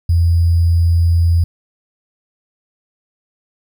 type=tone with sample-and-hold; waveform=sine; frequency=84.6 Hz; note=E2; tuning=45 cents sharp; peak=-9 dBFS; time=0.09-1.44 s; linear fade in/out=5 ms; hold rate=4900 Hz; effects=none